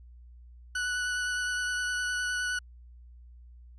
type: tone with vibrato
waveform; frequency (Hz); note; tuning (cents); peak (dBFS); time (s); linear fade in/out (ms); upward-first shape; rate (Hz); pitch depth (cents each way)
40% pulse; 1480; F#6; 0; -28; 0.75-2.59; 5; triangle; 9.7; 15
effects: added 60 Hz sine -48 dBFS peak until 3.78 s + resampled to 22050 Hz

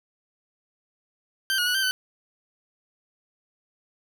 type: tone with pitch steps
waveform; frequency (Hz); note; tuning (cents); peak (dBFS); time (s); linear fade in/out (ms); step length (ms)
20% pulse; 1560 / 1447 / 1472 / 1561 / 1512; G6 / F#6 / F#6 / G6 / F#6; -9 / -39 / -9 / -8 / +37; -17; 1.5-1.91; 0; 82
effects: none

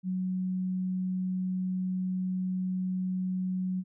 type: tone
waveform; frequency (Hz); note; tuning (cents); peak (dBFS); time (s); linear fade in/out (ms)
sine; 185; F#3; 0; -28; 0.03-3.84; 50
effects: none

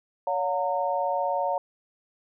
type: tone cluster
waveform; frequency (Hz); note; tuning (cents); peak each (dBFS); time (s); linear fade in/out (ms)
sine; 564 / 719 / 917; C#5 / F#5 / A#5; +30 / -50 / -29; -28; 0.27-1.58; 2
effects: none

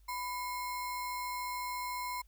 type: tone with sample-and-hold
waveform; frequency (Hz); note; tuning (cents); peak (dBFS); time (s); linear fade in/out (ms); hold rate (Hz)
sine; 993; B5; +9; -35; 0.08-2.22; 10; 3150
effects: added 50 Hz sine -58 dBFS peak until 2.27 s + white hiss -74 dBFS RMS until 2.27 s

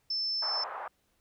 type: tone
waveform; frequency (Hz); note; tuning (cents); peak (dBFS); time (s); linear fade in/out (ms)
sine; 5290; E8; +5; -29; 0.1-0.64; 5
type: band-pass noise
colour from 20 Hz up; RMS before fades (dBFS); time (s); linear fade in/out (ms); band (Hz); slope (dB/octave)
white; -39; 0.42-0.88; 5; 650 to 1200; 24
effects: pink hiss -73 dBFS RMS until 1.2 s

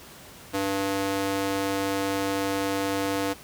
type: tone with high-pass filter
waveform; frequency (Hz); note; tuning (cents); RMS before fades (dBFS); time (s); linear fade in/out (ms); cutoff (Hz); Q
square; 98; G2; 0; -27; 0.53-3.34; 20; 350; 1.2
effects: pink hiss -46 dBFS RMS until 3.43 s + high-pass 60 Hz 12 dB/octave

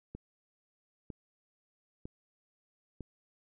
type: click train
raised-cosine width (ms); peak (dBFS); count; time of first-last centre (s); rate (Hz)
3; -29; 4; 0.15-3.007; 1.05
effects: none

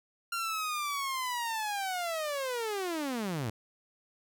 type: linear sweep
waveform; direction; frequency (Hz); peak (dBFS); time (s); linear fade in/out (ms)
sawtooth; down; 1389 to 102.2; -28; 0.32-3.5; 5
effects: none

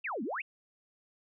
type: exponential two-way sweep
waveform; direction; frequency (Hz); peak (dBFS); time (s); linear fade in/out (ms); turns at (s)
sine; down then up; 2887 to 202.7 to 2887; -33; 0.04-0.42; 10; 0.23
effects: none

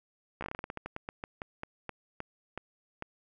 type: slowing click train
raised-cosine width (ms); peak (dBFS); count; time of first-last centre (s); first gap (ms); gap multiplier
0.5; -22; 21; 0.41-3.024; 14; 1.2
effects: none

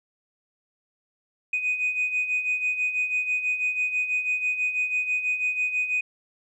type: beating tone pair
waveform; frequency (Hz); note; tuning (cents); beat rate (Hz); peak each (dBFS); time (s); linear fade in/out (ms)
sine; 2489 / 2495.1; D#7 / D#7; 0 / +4; 6.1; -29 / -23; 1.53-6.01; 5
effects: tanh soft clip ceiling -18 dBFS

